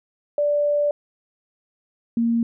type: tone pair in turn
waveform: sine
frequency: 585 / 232.2 Hz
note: D5 / A#3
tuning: -7 / -7 cents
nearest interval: octave + major third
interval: 1600 cents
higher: first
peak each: -17 dBFS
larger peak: neither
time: 0.38-0.91 / 2.17-2.43 s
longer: first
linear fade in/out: 2 ms
effects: none